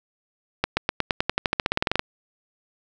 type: accelerating click train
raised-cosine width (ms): 0.3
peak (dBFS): -4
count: 19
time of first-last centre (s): 0.64-1.994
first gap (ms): 130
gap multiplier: 0.93
effects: none